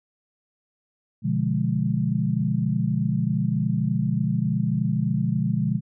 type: chord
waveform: sine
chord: B diminished seventh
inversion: none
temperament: equal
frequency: 123.47 / 146.83 / 174.61 / 207.7 Hz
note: B2 / D3 / F3 / Ab3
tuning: 0 / 0 / 0 / 0 cents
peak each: -26 dBFS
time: 1.22-5.81 s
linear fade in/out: 50 ms
effects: none